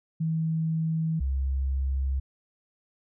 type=tone pair in turn; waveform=sine; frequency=160.9 / 67.07 Hz; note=E3 / C2; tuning=-42 / +43 cents; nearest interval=octave + minor third; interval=1515 cents; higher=first; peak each=-24 dBFS; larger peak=neither; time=0.2-1.2 / 1.2-2.2 s; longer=neither; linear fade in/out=10 ms; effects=none